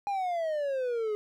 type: exponential sweep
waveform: triangle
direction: down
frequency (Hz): 821 to 415.3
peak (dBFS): -26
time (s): 0.07-1.15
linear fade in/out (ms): 0
effects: none